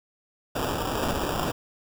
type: noise with sample-and-hold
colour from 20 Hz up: blue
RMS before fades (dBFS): -28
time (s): 0.55-1.52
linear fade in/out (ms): 10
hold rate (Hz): 2100
effects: none